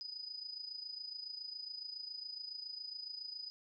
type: tone with amplitude modulation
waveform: sine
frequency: 4978 Hz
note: D#8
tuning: in tune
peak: -40 dBFS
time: 0.01-3.5 s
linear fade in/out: 0 ms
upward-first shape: sine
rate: 27.2 Hz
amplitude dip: 70%
effects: none